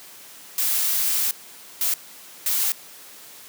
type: noise bursts at uneven times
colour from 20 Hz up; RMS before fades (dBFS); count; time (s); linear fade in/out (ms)
blue; -22; 3; 0.58-1.31 / 1.81-1.94 / 2.46-2.72; 2
effects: white hiss -44 dBFS RMS until 3.48 s + high-pass 150 Hz 12 dB/octave